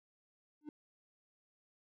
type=tone with exponential growth; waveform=triangle; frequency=300 Hz; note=D4; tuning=37 cents sharp; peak=-37 dBFS; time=0.61-0.69 s; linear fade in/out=2 ms; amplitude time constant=16 ms; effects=none